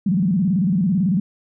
sine tone with vibrato, 185 Hz, F#3, in tune, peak -15 dBFS, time 0.06-1.2 s, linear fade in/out 5 ms, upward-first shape square, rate 18 Hz, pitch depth 170 cents each way, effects none

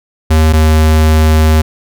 square tone pair in turn, 78.7 / 78.26 Hz, D#2 / D#2, +20 / +11 cents, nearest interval unison, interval 9 cents, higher first, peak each -6 dBFS, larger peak neither, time 0.3-0.53 / 0.53-1.62 s, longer second, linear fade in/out 10 ms, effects none

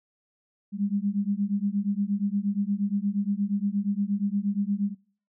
sine beating tone pair, 197.7 / 206.2 Hz, G3 / G#3, +15 / -12 cents, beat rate 8.5 Hz, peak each -27 dBFS, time 0.72-4.95 s, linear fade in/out 50 ms, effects noise-tail reverb RT60 0.5 s tail -24 dB re dry

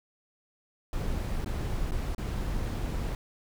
brown noise with dropouts, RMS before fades -31 dBFS, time 0.93-3.15 s, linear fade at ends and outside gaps 1 ms, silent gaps 1.445-1.46 / 1.91-1.919 / 2.148-2.181 s, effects none

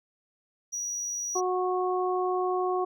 triangle tone, 5800 Hz, F#8, 35 cents flat, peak -29 dBFS, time 0.72-1.41 s, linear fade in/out 20 ms
harmonic tone, 366.3 Hz, F#4, 17 cents flat, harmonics 1 / 2 / 3, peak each -27 / -30 / -32 dBFS, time 1.35-2.85 s, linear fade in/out 10 ms
effects none

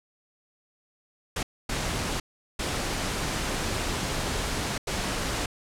pink noise bursts at uneven times, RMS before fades -29 dBFS, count 4, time 1.36-1.43 / 1.69-2.2 / 2.59-4.78 / 4.87-5.46 s, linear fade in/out 5 ms, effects low-pass 9000 Hz 12 dB/octave

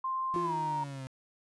sine tone with pitch glide, 1049 to 934.6 Hz, C6 to A#5, +4 to +4 cents, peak -30 dBFS, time 0.04-0.84 s, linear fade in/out 5 ms, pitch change -200 cents, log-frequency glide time 0.43-0.54 s
35% pulse exponential sweep, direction down, 174.61 to 130 Hz, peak -37 dBFS, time 0.34-1.07 s, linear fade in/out 0 ms
triangle tone with exponential decay, 349.2 Hz, F4, in tune, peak -28 dBFS, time 0.36-1.01 s, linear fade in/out 0 ms, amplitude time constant 140 ms
effects resampled to 24000 Hz

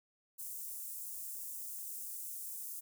white high-pass noise, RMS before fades -44 dBFS, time 0.38-2.81 s, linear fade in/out 20 ms, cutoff 7600 Hz, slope 24 dB/octave, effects none

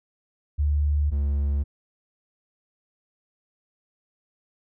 sine / triangle tone pair in turn, 73.42 / 70.96 Hz, D2 / C#2, 0 / +41 cents, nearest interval minor second, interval 59 cents, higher first, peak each -19 dBFS, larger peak neither, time 0.58-1.11 / 1.11-1.64 s, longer neither, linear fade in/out 20 ms, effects none

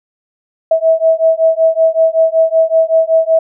sine beating tone pair, 646 / 651.3 Hz, E5 / E5, -35 / -21 cents, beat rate 5.3 Hz, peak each -11 / -11 dBFS, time 0.71-3.39 s, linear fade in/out 5 ms, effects none

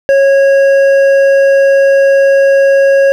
sine tone with hard clipping, 549 Hz, C#5, 17 cents flat, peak -6 dBFS, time 0.09-3.12 s, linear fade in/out 0 ms, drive 7 dB, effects none

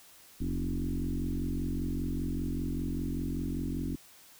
sine tone with frequency modulation, 157.8 Hz, D#3, 25 cents sharp, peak -30 dBFS, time 0.4-3.96 s, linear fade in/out 10 ms, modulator 45.1 Hz, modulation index 3.5, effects white hiss -56 dBFS RMS until 4.39 s

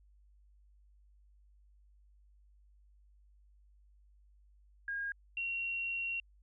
sine tone pair in turn, 1626 / 2742 Hz, G#6 / F7, -37 / -32 cents, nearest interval major sixth, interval 905 cents, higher second, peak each -35 / -34 dBFS, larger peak second, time 4.88-5.12 / 5.37-6.2 s, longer second, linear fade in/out 2 ms, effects added 50 Hz sine -61 dBFS peak until 6.42 s

